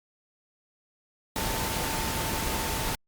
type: tone in noise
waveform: sine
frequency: 893 Hz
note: A5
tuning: 25 cents sharp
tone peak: -37 dBFS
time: 1.36-2.95 s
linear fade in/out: 0 ms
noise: pink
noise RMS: -30 dBFS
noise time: 1.36-2.95 s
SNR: -10 dB
effects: Opus 48 kbps